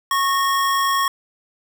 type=tone pair together; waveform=square; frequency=1098.8 / 1848 Hz; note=C#6 / A#6; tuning=-16 / -16 cents; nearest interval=major sixth; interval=900 cents; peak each=-18 / -26 dBFS; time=0.11-1.08 s; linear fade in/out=2 ms; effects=7-bit